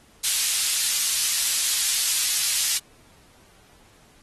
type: high-pass noise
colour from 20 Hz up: pink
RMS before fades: -23 dBFS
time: 0.23-2.79 s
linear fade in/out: 20 ms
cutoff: 4100 Hz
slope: 12 dB/octave
effects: pink hiss -56 dBFS RMS until 4.22 s + AAC 32 kbps